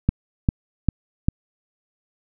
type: click train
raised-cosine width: 5 ms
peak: -4 dBFS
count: 4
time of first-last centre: 0.09-1.285 s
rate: 2.51 Hz
effects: none